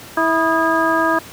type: harmonic tone with a mistuned harmonic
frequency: 325.9 Hz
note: E4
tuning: 20 cents flat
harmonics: 1 / 2 / 3 / 4 / 5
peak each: -20 / -20 / -20 / -20 / -20 dBFS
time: 0.17-1.19 s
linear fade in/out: 5 ms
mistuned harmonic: 4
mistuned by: -89 cents
effects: pink hiss -37 dBFS RMS until 1.32 s + high-pass 80 Hz 12 dB/octave